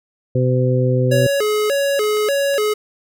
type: harmonic tone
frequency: 127.2 Hz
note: C3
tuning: 48 cents flat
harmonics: 1 / 2 / 3 / 4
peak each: -15 / -23 / -22 / -20 dBFS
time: 0.35-1.27 s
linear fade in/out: 5 ms
type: tone with vibrato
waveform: square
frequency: 486.9 Hz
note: B4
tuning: 25 cents flat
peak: -16 dBFS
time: 1.11-2.74 s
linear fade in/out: 10 ms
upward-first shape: square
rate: 1.7 Hz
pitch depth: 240 cents each way
type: clicks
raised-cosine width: 0.2 ms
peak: -19 dBFS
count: 3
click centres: 2.041 / 2.171 / 2.541 s
effects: none